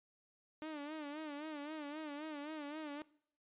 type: tone with vibrato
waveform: sawtooth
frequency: 300.2 Hz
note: D4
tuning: 38 cents sharp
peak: -39 dBFS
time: 0.62-3.02 s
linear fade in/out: 0 ms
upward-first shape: sine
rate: 3.8 Hz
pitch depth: 91 cents each way
effects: noise-tail reverb RT60 0.6 s tail -21 dB re dry + resampled to 8000 Hz